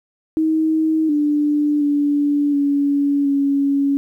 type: tone with pitch steps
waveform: sine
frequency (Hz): 316.4 / 295.3 / 289.4 / 283.8 / 279.6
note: D#4 / D4 / D4 / C#4 / C#4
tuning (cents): +29 / +10 / -25 / +41 / +15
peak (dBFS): -14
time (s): 0.37-3.97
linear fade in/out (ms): 0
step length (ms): 720
effects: 9-bit